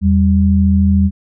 sine tone pair together, 82.41 / 196 Hz, E2 / G3, 0 / 0 cents, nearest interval octave + minor third, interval 1500 cents, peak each -11 dBFS, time 0.01-1.11 s, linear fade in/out 50 ms, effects none

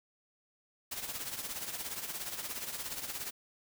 white noise with tremolo, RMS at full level -37 dBFS, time 0.91-3.31 s, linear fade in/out 10 ms, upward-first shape triangle, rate 17 Hz, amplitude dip 70%, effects none

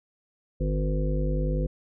harmonic tone, 50.5 Hz, G#1, 48 cents flat, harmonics 1 / 3 / 5 / 7 / 9 / 10, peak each -25 / -29 / -35 / -37 / -41 / -34 dBFS, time 0.6-1.67 s, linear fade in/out 10 ms, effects none

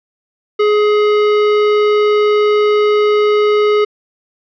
triangle tone with hard clipping, 419.8 Hz, G#4, 19 cents sharp, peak -11 dBFS, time 0.59-3.85 s, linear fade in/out 10 ms, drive 18 dB, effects resampled to 16000 Hz

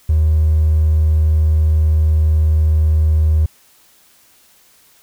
triangle tone with hard clipping, 78 Hz, D#2, 5 cents sharp, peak -10 dBFS, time 0.09-3.46 s, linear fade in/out 5 ms, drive 3 dB, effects white hiss -51 dBFS RMS until 5.02 s

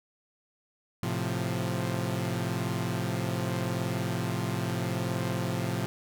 sawtooth chord, F major, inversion first, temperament equal, 110 / 130.81 / 174.61 Hz, A2 / C3 / F3, 0 / 0 / 0 cents, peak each -29 dBFS, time 1.03-5.86 s, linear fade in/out 0 ms, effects none

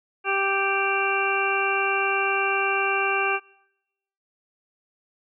harmonic tone, 392 Hz, G4, in tune, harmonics 1 / 2 / 3 / 4 / 6 / 7, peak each -28 / -28 / -28 / -28 / -28 / -28 dBFS, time 0.24-3.4 s, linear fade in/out 50 ms, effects noise-tail reverb RT60 0.9 s tail -25 dB re dry

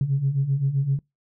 sine beating tone pair, 132.7 / 140.4 Hz, C3 / C#3, +25 / +22 cents, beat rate 7.7 Hz, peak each -25 / -20 dBFS, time 0.01-0.99 s, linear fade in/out 2 ms, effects noise-tail reverb RT60 0.2 s tail -25 dB re dry + tanh soft clip ceiling -13 dBFS

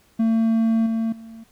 triangle tone with level steps, 225.4 Hz, A3, 42 cents sharp, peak -14 / -18 / -35 dBFS, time 0.19-1.44 s, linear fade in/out 10 ms, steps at 0.86 / 1.12 s, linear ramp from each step 5 ms, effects pink hiss -58 dBFS RMS until 1.51 s

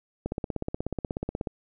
click train, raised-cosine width 2 ms, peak -16 dBFS, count 21, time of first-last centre 0.26-1.472 s, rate 16.5 Hz, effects none

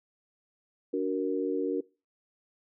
sine chord, D augmented, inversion none, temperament equal with one note detuned, 289.3 / 370 / 466.2 Hz, D4 / F#4 / A#4, -26 / 0 / 0 cents, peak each -31 dBFS, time 0.93-1.81 s, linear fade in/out 10 ms, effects noise-tail reverb RT60 0.3 s tail -22 dB re dry

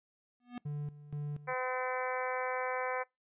square tone with exponential growth, 244.2 Hz, B3, 19 cents flat, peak -37 dBFS, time 0.4-0.58 s, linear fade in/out 2 ms, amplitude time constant 37 ms
triangle tone with tremolo, 146.83 Hz, D3, in tune, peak -33 dBFS, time 0.65-1.54 s, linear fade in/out 10 ms, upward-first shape square, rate 2.1 Hz, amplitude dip 80%
harmonic tone, 255 Hz, C4, 44 cents flat, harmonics 2 / 3 / 4 / 5 / 6 / 7 / 8 / 9, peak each -37 / -40 / -39 / -44 / -43 / -44 / -44 / -45 dBFS, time 1.47-3.04 s, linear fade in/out 20 ms
effects noise-tail reverb RT60 0.2 s tail -25 dB re dry + resampled to 8000 Hz

